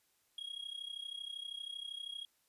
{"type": "tone with amplitude modulation", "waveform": "triangle", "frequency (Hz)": 3288, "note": "G#7", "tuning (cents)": -18, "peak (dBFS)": -37, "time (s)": [0.38, 2.25], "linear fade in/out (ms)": 2, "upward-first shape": "sine", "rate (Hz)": 32.7, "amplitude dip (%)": 85, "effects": ["white hiss -75 dBFS RMS until 2.48 s", "resampled to 32000 Hz"]}